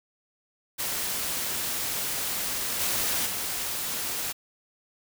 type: noise with level steps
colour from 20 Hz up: white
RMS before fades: -30 / -27 / -31 dBFS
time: 0.78-4.33 s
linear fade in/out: 20 ms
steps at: 2.79 / 3.25 s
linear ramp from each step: 20 ms
effects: none